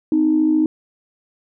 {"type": "tone pair together", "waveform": "sine", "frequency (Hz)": [257.3, 311.1], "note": ["C4", "D#4"], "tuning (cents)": [-29, 0], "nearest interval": "minor third", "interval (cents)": 329, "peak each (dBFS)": [-20, -13], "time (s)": [0.12, 0.66], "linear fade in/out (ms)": 2, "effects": ["tanh soft clip ceiling -6 dBFS"]}